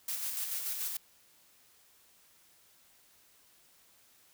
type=noise with tremolo; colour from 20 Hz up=blue; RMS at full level=-35 dBFS; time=0.08-0.97 s; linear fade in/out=5 ms; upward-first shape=square; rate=6.9 Hz; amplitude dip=35%; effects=white hiss -64 dBFS RMS until 4.33 s